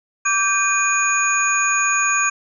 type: tone cluster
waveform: sine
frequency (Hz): 1158 / 1571 / 2458 / 6710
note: D6 / G6 / D#7 / G#8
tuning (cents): -25 / +3 / -22 / +17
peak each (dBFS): -21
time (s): 0.25-2.3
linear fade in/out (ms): 10
effects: none